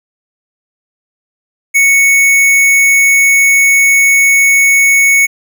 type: tone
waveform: square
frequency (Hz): 2217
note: C#7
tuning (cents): 0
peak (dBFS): -6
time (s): 1.74-5.27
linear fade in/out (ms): 20
effects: none